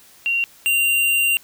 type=tone pair in turn; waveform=sine / square; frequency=2759 / 2774 Hz; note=F7 / F7; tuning=-22 / -12 cents; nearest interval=unison; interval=10 cents; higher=second; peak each=-17 / -16 dBFS; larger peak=second; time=0.26-0.44 / 0.66-1.37 s; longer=second; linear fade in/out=0 ms; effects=white hiss -49 dBFS RMS until 1.43 s